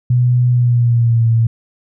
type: tone with pitch glide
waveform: sine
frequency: 123.47 to 114.54 Hz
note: B2 to A#2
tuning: 0 to -30 cents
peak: -9 dBFS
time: 0.1-1.47 s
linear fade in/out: 5 ms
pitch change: -130 cents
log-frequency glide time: 0.5-1.27 s
effects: none